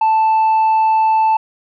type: tone with tanh clipping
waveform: sine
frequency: 880 Hz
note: A5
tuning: in tune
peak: -11 dBFS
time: 0.01-1.37 s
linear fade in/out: 5 ms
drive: 2 dB
effects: none